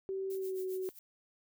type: tone with pitch glide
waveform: sine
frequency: 384.6 to 374.5 Hz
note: G4 to F#4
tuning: -33 to +21 cents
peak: -34 dBFS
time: 0.09-0.89 s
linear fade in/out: 0 ms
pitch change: -46 cents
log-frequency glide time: 0.3-0.62 s
type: noise with tremolo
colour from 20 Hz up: violet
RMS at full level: -49 dBFS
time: 0.3-0.99 s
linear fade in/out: 2 ms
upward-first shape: sine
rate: 7.5 Hz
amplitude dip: 85%
effects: none